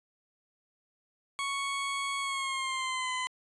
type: tone with pitch glide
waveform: 20% pulse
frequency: 1108.7 to 1016.7 Hz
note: C#6 to B5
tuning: 0 to +50 cents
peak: -26 dBFS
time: 1.39-3.27 s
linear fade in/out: 0 ms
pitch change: -150 cents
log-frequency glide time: 2.2-3.11 s
effects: resampled to 22050 Hz